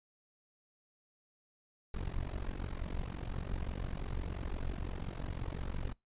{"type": "noise with amplitude modulation", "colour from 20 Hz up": "brown", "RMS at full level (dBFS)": -34, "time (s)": [1.94, 5.93], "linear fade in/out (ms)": 2, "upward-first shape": "sine", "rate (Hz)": 45.8, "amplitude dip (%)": 95, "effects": ["noise-tail reverb RT60 0.2 s tail -24 dB re dry", "resampled to 8000 Hz"]}